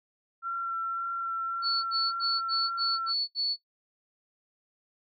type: tone with vibrato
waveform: sine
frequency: 1358 Hz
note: F6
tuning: 49 cents flat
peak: -29 dBFS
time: 0.42-3.14 s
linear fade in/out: 50 ms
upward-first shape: sine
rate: 1.8 Hz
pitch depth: 13 cents each way
type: tone bursts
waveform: sine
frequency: 4435 Hz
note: C#8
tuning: in tune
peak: -25 dBFS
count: 7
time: 1.62-3.568 s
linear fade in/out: 50 ms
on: 220 ms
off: 68 ms
effects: noise-tail reverb RT60 0.1 s tail -18 dB re dry